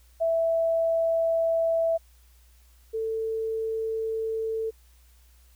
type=tone pair in turn; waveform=sine; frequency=659.3 / 445.1 Hz; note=E5 / A4; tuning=0 / +20 cents; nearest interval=perfect fifth; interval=680 cents; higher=first; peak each=-21 / -26 dBFS; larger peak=first; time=0.2-1.98 / 2.93-4.71 s; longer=neither; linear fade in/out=20 ms; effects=added 60 Hz sine -54 dBFS peak until 5.55 s + white hiss -63 dBFS RMS until 5.55 s